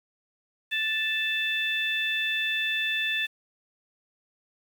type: harmonic tone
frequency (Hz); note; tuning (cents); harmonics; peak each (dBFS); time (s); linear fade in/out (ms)
880; A5; 0; 2 / 3 / 4; -29 / -29 / -30; 0.71-3.27; 20
effects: 8-bit